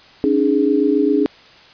sine chord, C# suspended second, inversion none, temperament equal with one note detuned, 277.2 / 304.7 / 415.3 Hz, C#4 / D#4 / G#4, 0 / -36 / 0 cents, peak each -17 dBFS, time 0.24-1.26 s, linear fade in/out 0 ms, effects white hiss -45 dBFS RMS until 1.73 s + resampled to 11025 Hz

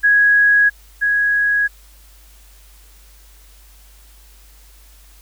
sine tone pair in turn, 1661.2 / 1661.2 Hz, G#6 / G#6, 0 / 0 cents, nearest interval unison, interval 0 cents, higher neither, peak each -9 / -13 dBFS, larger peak first, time 0.03-0.7 / 1.01-1.68 s, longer neither, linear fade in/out 20 ms, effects added 50 Hz sine -44 dBFS peak until 5.21 s + white hiss -50 dBFS RMS until 5.21 s

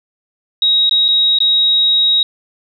sine tone with dropouts, 3800 Hz, A#7, 33 cents sharp, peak -9 dBFS, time 0.62-2.23 s, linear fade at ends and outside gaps 2 ms, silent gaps 0.895-0.91 / 1.082-1.086 / 1.387-1.403 s, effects none

